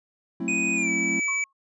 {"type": "chord", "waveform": "triangle", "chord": "F# half-diminished seventh", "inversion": "none", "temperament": "just", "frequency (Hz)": [185, 222, 266.4, 333], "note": ["F#3", "A3", "C4", "E4"], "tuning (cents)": [0, 16, 31, 18], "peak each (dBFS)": [-31, -30, -30, -30], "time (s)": [0.4, 1.2], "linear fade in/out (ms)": 5}
{"type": "tone with pitch glide", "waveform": "square", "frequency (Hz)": [2489, 2296], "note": ["D#7", "D7"], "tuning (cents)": [0, -40], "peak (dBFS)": -24, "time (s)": [0.48, 1.44], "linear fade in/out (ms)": 2, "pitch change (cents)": -140, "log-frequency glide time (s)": [0.75, 0.9]}
{"type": "tone with exponential decay", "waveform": "sine", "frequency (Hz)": 1091, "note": "C#6", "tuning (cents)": -28, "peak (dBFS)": -30, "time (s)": [1.28, 1.53], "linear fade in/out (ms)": 5, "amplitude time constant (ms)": 54}
{"effects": ["resampled to 22050 Hz"]}